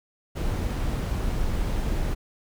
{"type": "noise", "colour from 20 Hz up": "brown", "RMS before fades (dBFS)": -26, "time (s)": [0.35, 2.15], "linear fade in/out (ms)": 20, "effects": []}